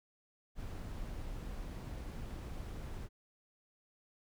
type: noise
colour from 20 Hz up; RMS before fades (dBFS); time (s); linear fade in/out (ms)
brown; -43; 0.55-3.09; 50
effects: none